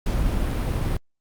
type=noise; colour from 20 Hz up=brown; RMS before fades=-23 dBFS; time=0.06-0.97 s; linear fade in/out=5 ms; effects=Opus 48 kbps